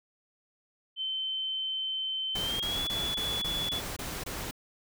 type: tone with pitch glide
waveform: sine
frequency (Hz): 3082 to 3420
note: G7 to A7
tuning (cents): -30 to -50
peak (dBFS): -30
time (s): 0.96-3.82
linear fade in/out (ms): 50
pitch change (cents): +180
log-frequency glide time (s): 2.38-2.83
type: noise bursts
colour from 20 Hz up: pink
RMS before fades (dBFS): -37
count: 8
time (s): 2.35-4.511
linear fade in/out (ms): 5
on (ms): 250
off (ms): 23
effects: none